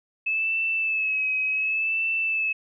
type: tone with vibrato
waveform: sine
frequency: 2600 Hz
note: E7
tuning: 24 cents flat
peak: -22 dBFS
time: 0.26-2.53 s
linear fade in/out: 10 ms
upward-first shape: sine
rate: 0.68 Hz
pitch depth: 42 cents each way
effects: none